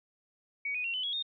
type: tone with pitch steps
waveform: sine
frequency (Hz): 2251 / 2483 / 2739 / 3022 / 3334 / 3678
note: C#7 / D#7 / F7 / F#7 / G#7 / A#7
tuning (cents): +26 / -4 / -34 / +36 / +6 / -24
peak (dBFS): -31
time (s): 0.65-1.226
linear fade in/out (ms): 5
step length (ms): 96
effects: none